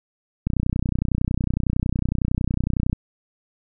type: click train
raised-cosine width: 5 ms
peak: -9 dBFS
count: 77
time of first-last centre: 0.47-2.93 s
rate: 30.9 Hz
effects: none